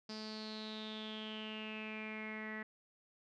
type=tone with low-pass filter sweep; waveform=sawtooth; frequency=216.5 Hz; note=A3; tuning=28 cents flat; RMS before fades=-45 dBFS; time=0.09-2.63 s; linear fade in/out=5 ms; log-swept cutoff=4900 to 1900 Hz; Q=9.5; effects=none